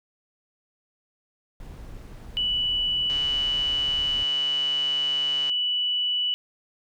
brown noise, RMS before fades -40 dBFS, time 1.6-4.23 s, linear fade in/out 2 ms
sine tone, 2960 Hz, F#7, in tune, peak -22 dBFS, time 2.37-6.34 s, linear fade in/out 0 ms
click train, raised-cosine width 0.2 ms, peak -22 dBFS, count 346, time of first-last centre 3.1-5.496 s, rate 144 Hz
effects none

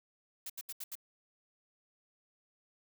blue noise bursts, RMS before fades -42 dBFS, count 5, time 0.46-0.954 s, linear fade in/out 5 ms, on 38 ms, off 76 ms, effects none

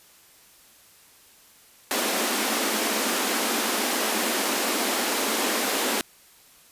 pink high-pass noise, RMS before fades -25 dBFS, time 1.91-6.01 s, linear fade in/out 0 ms, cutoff 210 Hz, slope 96 dB/octave, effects white hiss -54 dBFS RMS until 6.71 s + resampled to 32000 Hz

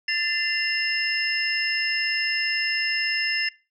sine tone cluster, 1769 / 2066 / 2772 / 5230 Hz, A6 / C7 / F7 / E8, +9 / -22 / -14 / -15 cents, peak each -27 dBFS, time 0.08-3.49 s, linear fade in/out 5 ms, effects noise-tail reverb RT60 0.3 s tail -20 dB re dry + tanh soft clip ceiling -12 dBFS

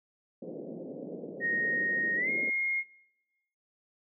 white band-pass noise, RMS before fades -41 dBFS, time 0.42-2.5 s, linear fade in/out 5 ms, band 160 to 560 Hz, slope 48 dB/octave
sine tone with pitch glide, 1864.7 to 2142 Hz, A#6 to C7, 0 to +40 cents, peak -27 dBFS, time 1.4-2.84 s, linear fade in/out 50 ms, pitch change +240 cents, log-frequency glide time 2.16-2.3 s
effects noise-tail reverb RT60 1.0 s tail -22 dB re dry

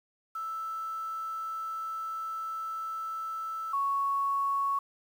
sine tone pair in turn, 1318.5 / 1109.9 Hz, E6 / C#6, 0 / +2 cents, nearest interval minor third, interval 298 cents, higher first, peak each -33 / -26 dBFS, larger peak second, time 0.35-3.73 / 3.73-4.79 s, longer first, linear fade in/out 5 ms, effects 9-bit

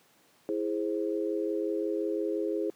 sine chord, E augmented, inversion none, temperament equal with one note detuned, 329.6 / 415.3 / 526 Hz, E4 / G#4 / B#4, 0 / 0 / +9 cents, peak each -31 / -31 / -35 dBFS, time 0.49-2.7 s, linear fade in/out 0 ms, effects pink hiss -63 dBFS RMS until 2.75 s + high-pass 200 Hz 12 dB/octave

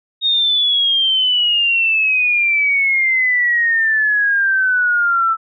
sine exponential sweep, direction down, 3732 to 1318.5 Hz, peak -12 dBFS, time 0.21-5.37 s, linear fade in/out 50 ms, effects none

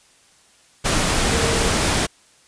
sine tone in noise, 460 Hz, A#4, 23 cents flat, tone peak -25 dBFS, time 1.31-1.7 s, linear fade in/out 20 ms, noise pink, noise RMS -19 dBFS, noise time 0.84-2.07 s, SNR -9 dB, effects white hiss -54 dBFS RMS until 2.47 s + resampled to 22050 Hz

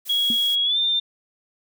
blue noise, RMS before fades -36 dBFS, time 0.05-0.56 s, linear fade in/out 20 ms
sine tone with pitch glide, 3317 to 3596 Hz, G#7 to A7, -3 to +37 cents, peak -18 dBFS, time 0.09-1 s, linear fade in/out 10 ms, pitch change +140 cents, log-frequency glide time 0.64-0.78 s
sine tone with exponential decay, 233.1 Hz, A#3, in tune, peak -22 dBFS, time 0.3-0.4 s, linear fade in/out 2 ms, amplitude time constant 20 ms
effects none

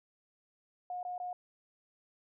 sine tone bursts, 720 Hz, F#5, 47 cents flat, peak -36 dBFS, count 3, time 0.9-1.33 s, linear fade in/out 2 ms, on 130 ms, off 20 ms, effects none

